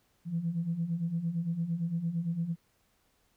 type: beating tone pair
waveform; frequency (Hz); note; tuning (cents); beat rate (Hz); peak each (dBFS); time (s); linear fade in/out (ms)
sine; 162 / 170.8; E3 / F3; -30 / -38; 8.8; -35 / -30; 0.25-2.56; 50
effects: tanh soft clip ceiling -22 dBFS + pink hiss -71 dBFS RMS until 3.36 s